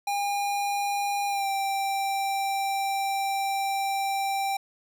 square tone with pitch glide, 808 to 785 Hz, G#5 to G5, -48 to +2 cents, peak -26 dBFS, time 0.07-4.57 s, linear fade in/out 5 ms, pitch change -50 cents, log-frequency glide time 1.27-1.48 s, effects none

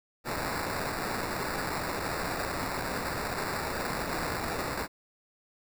violet noise with sample-and-hold, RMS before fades -33 dBFS, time 0.24-4.88 s, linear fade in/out 50 ms, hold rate 3150 Hz, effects none

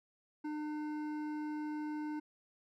sine tone with hard clipping, 302.2 Hz, D4, 50 cents sharp, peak -39 dBFS, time 0.44-2.2 s, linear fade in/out 10 ms, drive 11 dB, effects none

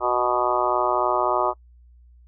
harmonic tone with a mistuned harmonic, 123.47 Hz, B2, in tune, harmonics 3 / 4 / 5 / 6 / 7 / 8 / 9 / 10, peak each -27 / -33 / -25 / -28 / -27 / -27 / -27 / -27 dBFS, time 0-1.54 s, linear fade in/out 50 ms, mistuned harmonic 4, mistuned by -23 cents, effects noise-tail reverb RT60 0.1 s tail -26 dB re dry + added 60 Hz sine -48 dBFS peak until 2.27 s

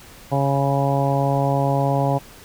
harmonic tone with a mistuned harmonic, 138.59 Hz, C#3, in tune, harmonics 1 / 2 / 3 / 4 / 5 / 6 / 7, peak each -20 / -26 / -29 / -24 / -25 / -26 / -29 dBFS, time 0.31-2.19 s, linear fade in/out 20 ms, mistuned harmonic 7, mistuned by +16 cents, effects pink hiss -44 dBFS RMS until 2.44 s

